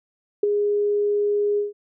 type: tone with ADSR envelope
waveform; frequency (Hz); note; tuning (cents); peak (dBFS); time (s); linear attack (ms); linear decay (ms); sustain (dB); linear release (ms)
sine; 412.1; G#4; -13; -12; 0.43-1.73; 5; 11; -6; 150
effects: none